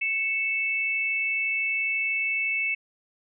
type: tone pair together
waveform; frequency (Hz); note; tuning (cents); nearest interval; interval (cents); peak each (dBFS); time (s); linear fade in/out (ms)
sine; 2217 / 2636; C#7 / E7; 0 / -1; minor third; 299; -27 / -26; 0.01-2.75; 10
effects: none